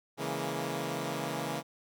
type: chord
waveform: 10% pulse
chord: A# half-diminished seventh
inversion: first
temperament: equal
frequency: 138.59 / 164.81 / 207.7 / 233.1 Hz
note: C#3 / E3 / G#3 / A#3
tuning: 0 / 0 / 0 / 0 cents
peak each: -29 / -29 / -34 / -31 dBFS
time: 0.17-1.63 s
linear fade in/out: 50 ms
effects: none